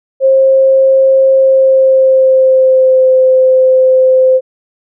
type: tone with pitch glide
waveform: sine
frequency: 533 to 518.4 Hz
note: C5 to C5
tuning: +32 to -16 cents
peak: -4 dBFS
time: 0.2-4.41 s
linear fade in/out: 50 ms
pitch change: -48 cents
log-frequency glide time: 1.33-3.09 s
effects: none